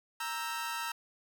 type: chord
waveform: sawtooth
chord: E diminished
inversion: second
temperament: equal with one note detuned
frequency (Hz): 932.3 / 1318.5 / 1578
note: Bb5 / E6 / G6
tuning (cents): 0 / 0 / +11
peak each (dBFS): -34 / -35 / -39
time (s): 0.2-0.92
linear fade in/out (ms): 5
effects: none